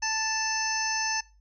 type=harmonic tone; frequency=880 Hz; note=A5; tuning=in tune; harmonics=1 / 2 / 3 / 5 / 6 / 7; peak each=-32 / -32 / -36 / -41 / -33 / -31 dBFS; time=0.02-1.21 s; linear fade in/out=10 ms; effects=noise-tail reverb RT60 0.3 s tail -21 dB re dry + added 50 Hz sine -56 dBFS peak until 1.4 s